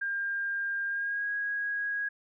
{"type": "tone with pitch glide", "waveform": "sine", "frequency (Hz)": [1603, 1649], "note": ["G6", "G#6"], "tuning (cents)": [38, -13], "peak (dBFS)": -29, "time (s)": [0.01, 2.09], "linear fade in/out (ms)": 10, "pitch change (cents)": 49, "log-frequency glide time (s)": [0.87, 1.28], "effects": []}